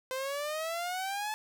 sawtooth exponential sweep, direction up, 513 to 869 Hz, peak -29 dBFS, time 0.11-1.34 s, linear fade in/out 0 ms, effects none

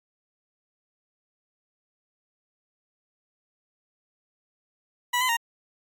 20% pulse tone with pitch steps, 979 / 1017 / 931 Hz, B5 / C6 / A#5, -15 / -50 / -2 cents, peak -17 dBFS, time 5.13-5.37 s, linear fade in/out 10 ms, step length 80 ms, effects AAC 64 kbps

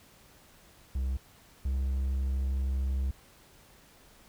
triangle tone pair in turn, 65.41 / 66.44 Hz, C2 / C2, 0 / +27 cents, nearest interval unison, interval 27 cents, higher second, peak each -26 / -25 dBFS, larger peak second, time 0.95-1.17 / 1.65-3.11 s, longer second, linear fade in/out 5 ms, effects pink hiss -58 dBFS RMS until 4.28 s

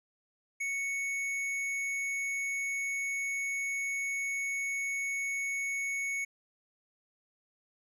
sine tone with hard clipping, 2217 Hz, C#7, in tune, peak -33 dBFS, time 0.6-6.25 s, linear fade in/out 10 ms, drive 9 dB, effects none

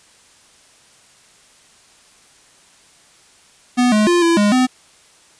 square tone with pitch steps, 247.1 / 212.5 / 349.1 / 336.2 / 206.3 / 254.6 Hz, B3 / G#3 / F4 / E4 / G#3 / C4, +1 / +40 / -1 / +34 / -11 / -47 cents, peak -12 dBFS, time 3.77-4.67 s, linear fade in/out 20 ms, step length 150 ms, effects white hiss -50 dBFS RMS until 5.39 s + resampled to 22050 Hz

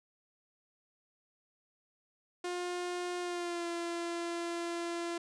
sawtooth tone with pitch glide, 355.5 to 341.4 Hz, F4 to F4, +31 to -39 cents, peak -31 dBFS, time 2.44-5.18 s, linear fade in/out 5 ms, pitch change -70 cents, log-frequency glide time 3.2-3.67 s, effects resampled to 22050 Hz

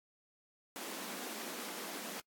pink high-pass noise, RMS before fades -44 dBFS, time 0.76-2.2 s, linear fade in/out 0 ms, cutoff 190 Hz, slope 96 dB/octave, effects noise-tail reverb RT60 0.1 s tail -24 dB re dry + AAC 64 kbps

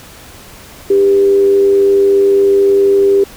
sine tone with frequency modulation, 396.7 Hz, G4, 21 cents sharp, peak -6 dBFS, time 0.9-3.24 s, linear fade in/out 5 ms, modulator 94.3 Hz, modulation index 0.24, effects pink hiss -36 dBFS RMS until 3.36 s

